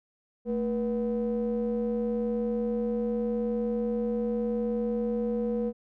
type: ring-modulated tone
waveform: triangle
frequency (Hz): 130.81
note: C3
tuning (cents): 0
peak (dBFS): -21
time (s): 0.45-5.73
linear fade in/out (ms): 50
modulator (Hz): 352
effects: none